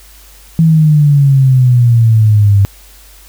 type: exponential sweep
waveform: sine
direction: down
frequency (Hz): 164.81 to 98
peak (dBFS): -4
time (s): 0.59-2.65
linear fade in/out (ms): 0
effects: added 50 Hz sine -39 dBFS peak until 3.28 s + white hiss -41 dBFS RMS until 3.28 s

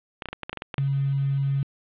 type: clicks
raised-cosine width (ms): 0.3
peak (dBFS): -15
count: 11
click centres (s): 0.222 / 0.257 / 0.287 / 0.33 / 0.433 / 0.495 / 0.53 / 0.573 / 0.621 / 0.742 / 0.782
type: tone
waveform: sine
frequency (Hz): 138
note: C#3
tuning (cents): -7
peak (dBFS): -21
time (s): 0.78-1.63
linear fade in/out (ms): 2
effects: resampled to 8000 Hz + 8-bit

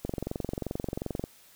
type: click train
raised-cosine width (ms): 2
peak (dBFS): -18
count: 28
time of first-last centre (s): 0.05-1.239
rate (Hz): 22.7
effects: white hiss -57 dBFS RMS until 1.55 s

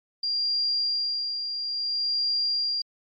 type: tone with tremolo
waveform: sine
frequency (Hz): 4778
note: D8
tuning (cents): +29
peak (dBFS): -22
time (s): 0.23-2.82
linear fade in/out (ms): 5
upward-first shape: sine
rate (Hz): 0.59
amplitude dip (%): 50
effects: MP3 32 kbps

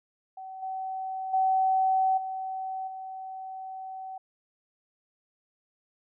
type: tone with level steps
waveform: sine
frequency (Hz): 760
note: F#5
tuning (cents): +46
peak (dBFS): -38 / -31 / -21 / -31 / -36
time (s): 0.37-4.18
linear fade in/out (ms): 5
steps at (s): 0.62 / 1.33 / 2.17 / 2.87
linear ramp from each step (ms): 10
effects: none

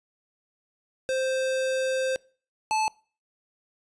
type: tone pair in turn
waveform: square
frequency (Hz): 523.3 / 870.6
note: C5 / A5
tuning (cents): 0 / -19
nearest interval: major sixth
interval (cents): 881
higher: second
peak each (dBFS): -25 / -23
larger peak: second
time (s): 1.09-2.16 / 2.71-2.88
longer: first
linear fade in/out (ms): 0
effects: noise-tail reverb RT60 0.4 s tail -24 dB re dry + resampled to 22050 Hz

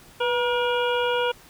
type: harmonic tone with a mistuned harmonic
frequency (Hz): 477.1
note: A#4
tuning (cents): +40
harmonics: 1 / 2 / 3 / 5 / 6 / 7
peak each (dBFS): -23 / -27 / -29 / -35 / -32 / -35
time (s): 0.2-1.32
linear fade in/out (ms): 10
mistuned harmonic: 1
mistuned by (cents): +47
effects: pink hiss -50 dBFS RMS until 1.49 s

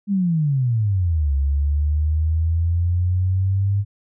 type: exponential two-way sweep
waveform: sine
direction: down then up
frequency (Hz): 207.8 to 68.5 to 101.5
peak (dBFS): -16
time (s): 0.07-3.85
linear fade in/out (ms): 50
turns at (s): 1.34
effects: none

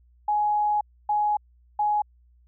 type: tone bursts at uneven times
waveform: sine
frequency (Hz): 837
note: G#5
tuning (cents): +13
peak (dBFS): -20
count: 3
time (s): 0.28-0.81 / 1.09-1.37 / 1.79-2.02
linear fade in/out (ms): 5
effects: added 60 Hz sine -55 dBFS peak until 2.47 s

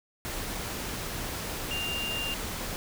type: tone in noise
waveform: sine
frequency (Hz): 2794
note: F7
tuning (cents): 0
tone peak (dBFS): -31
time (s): 1.71-2.34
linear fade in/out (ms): 0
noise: pink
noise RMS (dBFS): -35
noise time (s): 0.25-2.76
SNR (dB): +1
effects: none

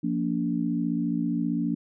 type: chord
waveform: sine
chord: Bb major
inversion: second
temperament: equal with one note detuned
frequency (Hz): 174.61 / 233.1 / 288.1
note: F3 / Bb3 / D4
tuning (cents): 0 / 0 / -33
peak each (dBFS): -29 / -28 / -28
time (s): 0.03-1.75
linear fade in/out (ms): 10
effects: none

